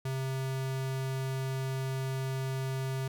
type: tone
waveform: square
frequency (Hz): 132.7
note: C3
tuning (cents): +25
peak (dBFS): -32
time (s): 0.05-3.08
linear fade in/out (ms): 5
effects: none